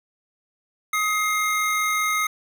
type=tone pair together; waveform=square; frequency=1260 / 2115 Hz; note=D#6 / C7; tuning=+21 / +18 cents; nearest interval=major sixth; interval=897 cents; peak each=-24 dBFS; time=0.93-2.27 s; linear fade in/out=5 ms; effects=none